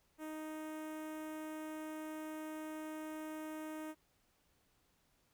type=tone with notch filter; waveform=sawtooth; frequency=311.1 Hz; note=D#4; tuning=in tune; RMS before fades=-45 dBFS; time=0.18-3.95 s; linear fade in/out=50 ms; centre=4400 Hz; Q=0.71; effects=pink hiss -75 dBFS RMS until 5.33 s